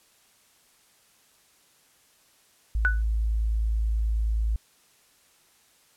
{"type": "tone", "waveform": "sine", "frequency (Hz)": 54.7, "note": "A1", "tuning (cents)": -9, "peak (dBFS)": -22, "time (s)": [2.75, 4.56], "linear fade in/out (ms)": 0}
{"type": "tone with exponential decay", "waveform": "sine", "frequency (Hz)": 1485, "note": "F#6", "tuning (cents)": 6, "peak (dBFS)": -16, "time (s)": [2.85, 3.02], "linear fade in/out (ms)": 0, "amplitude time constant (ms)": 36}
{"effects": ["white hiss -61 dBFS RMS until 5.96 s", "low-pass 12000 Hz 12 dB/octave"]}